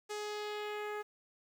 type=tone with low-pass filter sweep; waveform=sawtooth; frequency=419.3 Hz; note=G#4; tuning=17 cents sharp; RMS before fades=-40 dBFS; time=0.09-1.03 s; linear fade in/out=20 ms; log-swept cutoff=7700 to 1700 Hz; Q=1.5; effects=10-bit